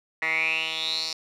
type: tone with band-pass filter sweep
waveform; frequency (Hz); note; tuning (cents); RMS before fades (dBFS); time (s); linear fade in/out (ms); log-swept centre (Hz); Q
10% pulse; 160; D#3; +49; -27; 0.22-1.13; 2; 1900 to 4900; 8.4
effects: none